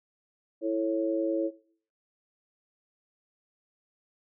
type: harmonic tone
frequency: 110 Hz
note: A2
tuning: in tune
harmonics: 3 / 4 / 5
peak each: -28 / -34 / -30 dBFS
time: 0.61-1.51 s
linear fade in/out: 50 ms
effects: noise-tail reverb RT60 0.5 s tail -18 dB re dry